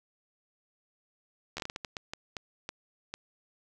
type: slowing click train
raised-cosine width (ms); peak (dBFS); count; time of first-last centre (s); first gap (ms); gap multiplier
0.2; -19; 13; 1.57-3.14; 12; 1.39
effects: none